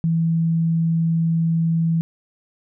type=tone; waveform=sine; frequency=164.6 Hz; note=E3; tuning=2 cents flat; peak=-16 dBFS; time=0.04-2.01 s; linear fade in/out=0 ms; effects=none